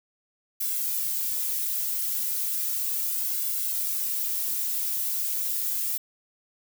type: noise with flanger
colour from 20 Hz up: violet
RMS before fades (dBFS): -28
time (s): 0.6-5.98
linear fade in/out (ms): 10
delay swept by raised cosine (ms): 1.6 to 3.3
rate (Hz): 0.35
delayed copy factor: -1
effects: none